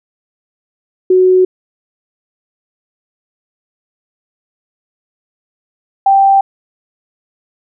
sine tone pair in turn, 370 / 784 Hz, F#4 / G5, 0 / 0 cents, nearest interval octave + minor second, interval 1300 cents, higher second, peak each -5 dBFS, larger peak neither, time 1.1-1.45 / 6.06-6.41 s, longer neither, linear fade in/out 5 ms, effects none

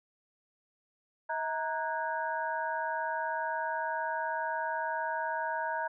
sine tone cluster, 641 / 931 / 1478 / 1636 Hz, E5 / A#5 / F#6 / G#6, -49 / -2 / -2 / -26 cents, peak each -37 / -33 / -39 / -39 dBFS, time 1.29-5.88 s, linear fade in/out 10 ms, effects none

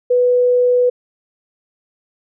sine tone, 493.9 Hz, B4, in tune, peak -10 dBFS, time 0.1-0.9 s, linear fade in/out 10 ms, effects none

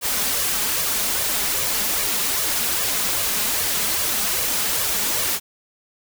white noise with flanger, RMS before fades -22 dBFS, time 0.01-5.4 s, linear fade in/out 50 ms, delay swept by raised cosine 1.7 to 4.9 ms, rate 2.5 Hz, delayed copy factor +0.6, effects none

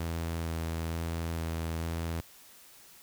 sawtooth tone with vibrato, 82.41 Hz, E2, in tune, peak -28 dBFS, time 0-2.21 s, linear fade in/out 5 ms, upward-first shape square, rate 1.1 Hz, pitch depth 11 cents each way, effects white hiss -55 dBFS RMS until 3.02 s

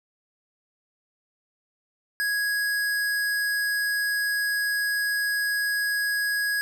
square tone, 1661.2 Hz, G#6, in tune, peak -24 dBFS, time 2.2-6.61 s, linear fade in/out 0 ms, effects none

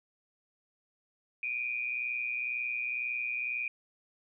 sine tone pair together, 2349 / 2471 Hz, D7 / D#7, 0 / -13 cents, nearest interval minor second, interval 87 cents, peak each -36 / -33 dBFS, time 1.43-3.68 s, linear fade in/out 2 ms, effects none

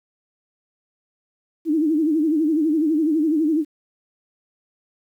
sine tone with vibrato, 311.1 Hz, D#4, in tune, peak -16 dBFS, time 1.65-3.65 s, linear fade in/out 50 ms, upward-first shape sine, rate 12 Hz, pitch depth 110 cents each way, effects 9-bit

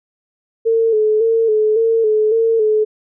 sine tone with vibrato, 441.5 Hz, A4, 6 cents sharp, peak -11 dBFS, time 0.65-2.85 s, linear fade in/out 20 ms, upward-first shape square, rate 1.8 Hz, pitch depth 47 cents each way, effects none

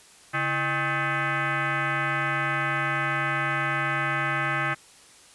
sine tone with frequency modulation, 140 Hz, C#3, 18 cents sharp, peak -23 dBFS, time 0.33-4.75 s, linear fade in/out 20 ms, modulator 472 Hz, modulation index 4.4, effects white hiss -52 dBFS RMS until 5.34 s + resampled to 24000 Hz

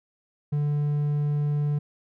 triangle tone, 146.83 Hz, D3, in tune, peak -20 dBFS, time 0.52-1.79 s, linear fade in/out 10 ms, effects none

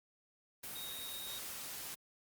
sine tone in noise, 3752 Hz, A#7, 11 cents sharp, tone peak -45 dBFS, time 0.75-1.39 s, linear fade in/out 10 ms, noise white, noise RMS -45 dBFS, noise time 0.63-1.95 s, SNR -3 dB, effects Opus 32 kbps

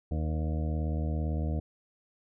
harmonic tone with a mistuned harmonic, 77.78 Hz, D#2, in tune, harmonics 1 / 2 / 3 / 4 / 6 / 7 / 8 / 9, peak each -29 / -35 / -39 / -41 / -45 / -46 / -47 / -48 dBFS, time 0.11-1.6 s, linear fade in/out 5 ms, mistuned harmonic 9, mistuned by +23 cents, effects none

